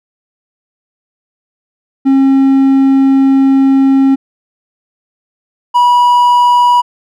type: tone pair in turn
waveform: triangle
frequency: 270 / 973.4 Hz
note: C#4 / B5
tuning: -45 / -25 cents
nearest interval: octave + minor seventh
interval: 2220 cents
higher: second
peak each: -3 dBFS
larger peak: neither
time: 2.05-4.16 / 5.74-6.82 s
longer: first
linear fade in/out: 20 ms
effects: none